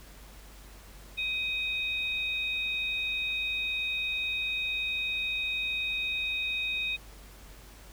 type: tone pair together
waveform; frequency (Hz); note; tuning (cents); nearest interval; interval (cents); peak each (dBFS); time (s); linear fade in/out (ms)
sine; 2512 / 3729; D#7 / A#7; +16 / 0; perfect fifth; 684; -30 / -34; 1.17-6.97; 20
effects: added 49 Hz sine -49 dBFS peak until 7.92 s + pink hiss -53 dBFS RMS until 7.92 s